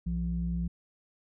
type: tone pair together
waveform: sine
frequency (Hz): 61.6 / 172.28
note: B1 / F3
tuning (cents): -4 / -23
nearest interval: octave + tritone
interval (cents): 1781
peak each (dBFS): -31 / -30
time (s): 0.06-0.68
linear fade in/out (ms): 10
effects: tanh soft clip ceiling -21 dBFS